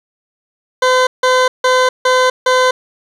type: tone bursts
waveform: 20% pulse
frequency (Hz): 510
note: C5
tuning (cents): -44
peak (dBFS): -4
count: 5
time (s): 0.82-2.71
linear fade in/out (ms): 5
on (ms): 250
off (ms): 160
effects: low-pass 6000 Hz 12 dB/octave + 7-bit